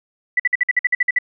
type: tone bursts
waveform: sine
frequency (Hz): 1975.5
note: B6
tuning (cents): 0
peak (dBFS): -12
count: 11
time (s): 0.37-1.187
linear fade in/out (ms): 5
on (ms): 27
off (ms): 52
effects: none